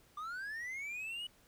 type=linear sweep; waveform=triangle; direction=up; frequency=1174.7 to 2960 Hz; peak=-38 dBFS; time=0.17-1.27 s; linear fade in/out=5 ms; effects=pink hiss -66 dBFS RMS until 1.47 s